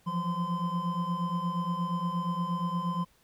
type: tone cluster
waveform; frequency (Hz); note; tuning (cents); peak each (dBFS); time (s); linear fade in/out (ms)
triangle; 169.7 / 178.2 / 1028; F3 / F3 / C6; -49 / +35 / -31; -31; 0.06-3.05; 20
effects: pink hiss -65 dBFS RMS until 3.23 s